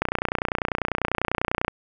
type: click train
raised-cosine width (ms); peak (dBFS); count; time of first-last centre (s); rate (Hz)
0.5; -7; 51; 0.02-1.681; 30.1
effects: none